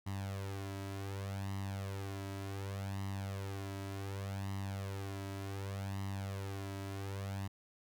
sawtooth tone with flanger, 98 Hz, G2, in tune, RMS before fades -41 dBFS, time 0.06-7.48 s, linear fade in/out 10 ms, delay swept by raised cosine 1 to 3.1 ms, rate 0.67 Hz, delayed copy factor +0.7, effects none

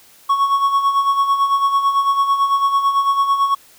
triangle tone with tremolo, 1108.7 Hz, C#6, in tune, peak -9 dBFS, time 0.29-3.55 s, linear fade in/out 10 ms, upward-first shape sine, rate 9 Hz, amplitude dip 60%, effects white hiss -48 dBFS RMS until 3.78 s

